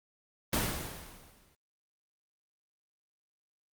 pink noise with exponential decay, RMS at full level -27 dBFS, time 0.53-1.55 s, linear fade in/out 1 ms, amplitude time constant 220 ms, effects Opus 24 kbps

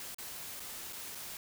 white noise with dropouts, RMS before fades -44 dBFS, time 0-1.37 s, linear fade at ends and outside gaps 1 ms, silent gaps 0.146-0.184 / 0.597-0.602 / 0.926-0.93 / 1.149-1.153 s, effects none

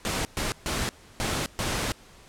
pink noise bursts at uneven times, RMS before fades -28 dBFS, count 5, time 0.05-0.25 / 0.37-0.52 / 0.66-0.89 / 1.2-1.46 / 1.59-1.92 s, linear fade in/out 0 ms, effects pink hiss -52 dBFS RMS until 2.28 s + low-pass 10000 Hz 12 dB/octave

